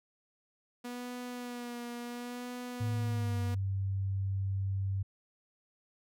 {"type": "tone with vibrato", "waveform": "sawtooth", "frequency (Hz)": 243, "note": "B3", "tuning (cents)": -28, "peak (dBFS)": -35, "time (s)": [0.84, 3.55], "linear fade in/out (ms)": 10, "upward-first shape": "sine", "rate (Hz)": 0.71, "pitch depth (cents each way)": 27}
{"type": "tone with pitch glide", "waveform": "sine", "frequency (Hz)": [109, 97.11], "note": ["A2", "G2"], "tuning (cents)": [-16, -16], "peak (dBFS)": -30, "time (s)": [2.8, 5.03], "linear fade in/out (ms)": 10, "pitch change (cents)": -200, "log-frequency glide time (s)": [3.11, 3.43]}
{"effects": []}